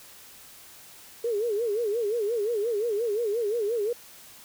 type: tone with vibrato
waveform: sine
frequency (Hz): 440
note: A4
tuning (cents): 0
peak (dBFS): -24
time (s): 1.24-3.93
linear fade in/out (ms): 5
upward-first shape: sine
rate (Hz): 5.7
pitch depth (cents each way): 160
effects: white hiss -49 dBFS RMS until 4.44 s